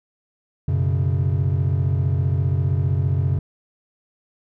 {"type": "chord", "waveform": "triangle", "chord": "F# suspended fourth", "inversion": "none", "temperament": "equal", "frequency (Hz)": [92.5, 123.47, 138.59], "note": ["F#2", "B2", "C#3"], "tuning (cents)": [0, 0, 0], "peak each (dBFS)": [-18, -22, -19], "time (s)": [0.68, 3.39], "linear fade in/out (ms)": 5, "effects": ["tanh soft clip ceiling -8 dBFS"]}